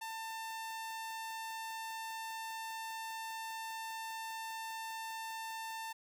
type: tone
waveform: sawtooth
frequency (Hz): 895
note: A5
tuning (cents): +29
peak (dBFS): -37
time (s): 0.01-5.93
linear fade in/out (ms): 10
effects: none